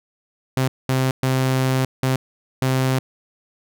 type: tone bursts at uneven times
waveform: sawtooth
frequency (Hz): 130.81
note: C3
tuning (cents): 0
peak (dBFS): -13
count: 5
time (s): 0.57-0.68 / 0.89-1.11 / 1.23-1.85 / 2.03-2.16 / 2.62-2.99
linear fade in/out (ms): 2
effects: none